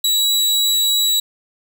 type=tone; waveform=sawtooth; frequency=3901 Hz; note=B7; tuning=22 cents flat; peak=-11 dBFS; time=0.04-1.2 s; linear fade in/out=5 ms; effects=none